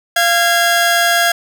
sawtooth tone pair together, 690.1 / 1639 Hz, F5 / G#6, -21 / -23 cents, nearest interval octave + minor third, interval 1498 cents, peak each -10 dBFS, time 0.16-1.32 s, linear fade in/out 5 ms, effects none

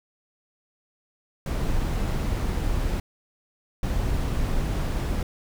brown noise bursts at uneven times, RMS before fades -25 dBFS, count 2, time 1.46-3 / 3.83-5.23 s, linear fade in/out 2 ms, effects none

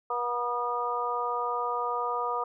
harmonic tone with a mistuned harmonic, 241.2 Hz, B3, 41 cents flat, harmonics 2 / 3 / 4 / 5, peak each -34 / -35 / -32 / -31 dBFS, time 0.1-2.44 s, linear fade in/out 5 ms, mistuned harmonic 5, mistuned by +23 cents, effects none

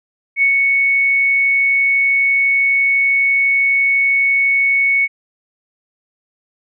sine tone with ADSR envelope, 2217 Hz, C#7, in tune, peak -9 dBFS, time 0.36-5.08 s, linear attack 62 ms, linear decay 93 ms, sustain -2 dB, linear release 38 ms, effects none

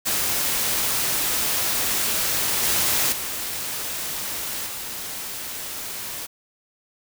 white noise with level steps, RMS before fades -23 / -21 / -29 / -32 dBFS, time 0.05-6.27 s, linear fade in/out 20 ms, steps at 2.63 / 3.12 / 4.66 s, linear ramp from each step 5 ms, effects none

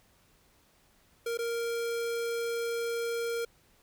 square tone with dropouts, 466.2 Hz, A#4, in tune, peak -31 dBFS, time 1.26-3.45 s, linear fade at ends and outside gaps 5 ms, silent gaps 1.374-1.388 s, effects pink hiss -65 dBFS RMS until 3.82 s

